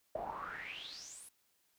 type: noise with band-pass filter sweep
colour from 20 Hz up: brown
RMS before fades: -45 dBFS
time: 0.15-1.29 s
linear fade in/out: 5 ms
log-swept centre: 600 to 11000 Hz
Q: 9.7
effects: white hiss -75 dBFS RMS until 1.78 s